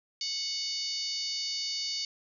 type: harmonic tone with a mistuned harmonic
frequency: 734 Hz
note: F#5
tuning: 14 cents flat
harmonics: 3 / 4 / 5 / 6 / 7 / 8 / 9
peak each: -45 / -43 / -42 / -33 / -39 / -44 / -44 dBFS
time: 0.21-2.05 s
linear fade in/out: 2 ms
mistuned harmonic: 6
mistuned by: +50 cents
effects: none